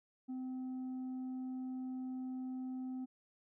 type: tone with tanh clipping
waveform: sine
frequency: 257.2 Hz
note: C4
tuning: 30 cents flat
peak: -40 dBFS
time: 0.28-3.06 s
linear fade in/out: 20 ms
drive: 3 dB
effects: none